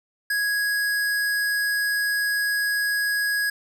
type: tone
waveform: square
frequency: 1661.2 Hz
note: G#6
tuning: in tune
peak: -22 dBFS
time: 0.3-3.5 s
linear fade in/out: 5 ms
effects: none